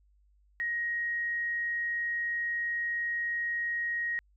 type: tone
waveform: sine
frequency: 1883 Hz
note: A#6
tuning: 17 cents sharp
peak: -29 dBFS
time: 0.6-4.19 s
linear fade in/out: 0 ms
effects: added 50 Hz sine -62 dBFS peak until 4.36 s